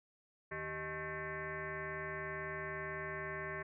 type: tone with frequency modulation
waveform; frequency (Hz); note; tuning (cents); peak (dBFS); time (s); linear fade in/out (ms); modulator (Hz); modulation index
sine; 1092; C#6; -26; -39; 0.51-3.63; 10; 234; 4.1
effects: none